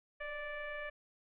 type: tone with frequency modulation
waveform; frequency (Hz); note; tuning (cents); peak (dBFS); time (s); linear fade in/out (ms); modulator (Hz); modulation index
sine; 1174; D6; -1; -39; 0.2-0.9; 10; 580; 1.9
effects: none